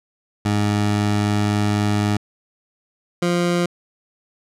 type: tone pair in turn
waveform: 20% pulse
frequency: 103.83 / 174.62 Hz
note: G#2 / F3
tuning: 0 / 0 cents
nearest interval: major sixth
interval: 900 cents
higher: second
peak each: -12 dBFS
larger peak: neither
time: 0.45-2.17 / 3.22-3.66 s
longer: first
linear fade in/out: 5 ms
effects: low-pass 9000 Hz 12 dB/octave